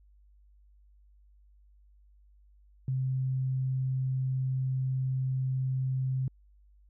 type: tone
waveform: sine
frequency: 130.81 Hz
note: C3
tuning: in tune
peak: -27 dBFS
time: 2.88-6.28 s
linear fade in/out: 2 ms
effects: added 50 Hz sine -57 dBFS peak until 6.89 s